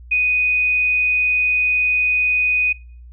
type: tone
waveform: sine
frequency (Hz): 2489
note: D#7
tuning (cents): 0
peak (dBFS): -14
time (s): 0.11-2.73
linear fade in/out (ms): 10
effects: noise-tail reverb RT60 0.5 s tail -24 dB re dry + added 60 Hz sine -37 dBFS peak until 3.12 s